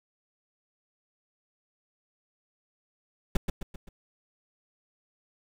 brown noise with echo, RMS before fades -21 dBFS, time 3.35-3.37 s, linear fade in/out 5 ms, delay 130 ms, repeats 4, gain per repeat -6 dB, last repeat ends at 3.89 s, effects none

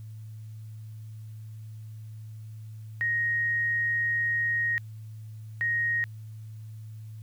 sine tone bursts at uneven times, 1873 Hz, A#6, 8 cents sharp, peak -24 dBFS, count 2, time 3.01-4.78 / 5.61-6.04 s, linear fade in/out 0 ms, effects added 109 Hz sine -39 dBFS peak until 7.22 s + white hiss -65 dBFS RMS until 7.22 s

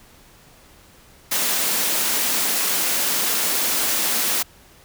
white high-pass noise, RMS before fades -21 dBFS, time 1.31-4.43 s, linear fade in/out 10 ms, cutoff 170 Hz, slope 48 dB/octave, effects pink hiss -50 dBFS RMS until 4.84 s

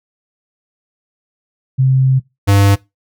sine / square tone pair in turn, 131.8 / 99.76 Hz, C3 / G2, +13 / +31 cents, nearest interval perfect fourth, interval 482 cents, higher first, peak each -8 dBFS, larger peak neither, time 1.78-2.2 / 2.47-2.76 s, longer first, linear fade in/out 20 ms, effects noise-tail reverb RT60 0.2 s tail -20 dB re dry

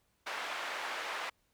white band-pass noise, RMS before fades -39 dBFS, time 0.26-1.3 s, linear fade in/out 10 ms, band 660 to 2000 Hz, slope 12 dB/octave, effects pink hiss -75 dBFS RMS until 1.53 s

